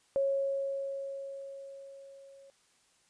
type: tone with level ramp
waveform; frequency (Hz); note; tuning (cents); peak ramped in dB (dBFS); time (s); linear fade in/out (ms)
sine; 549; C#5; -17; -25 to -53; 0.16-2.5; 0
effects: white hiss -68 dBFS RMS until 3.09 s + resampled to 22050 Hz